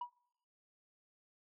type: tone with exponential decay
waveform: sine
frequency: 969 Hz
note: B5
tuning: 33 cents flat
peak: -33 dBFS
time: 0.01-0.13 s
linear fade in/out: 5 ms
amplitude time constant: 25 ms
effects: noise-tail reverb RT60 0.7 s tail -24 dB re dry + tanh soft clip ceiling -35 dBFS